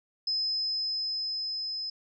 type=tone with level ramp; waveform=sine; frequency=5100 Hz; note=D#8; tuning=42 cents sharp; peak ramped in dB=-26 to -32 dBFS; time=0.27-1.9 s; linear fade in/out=5 ms; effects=none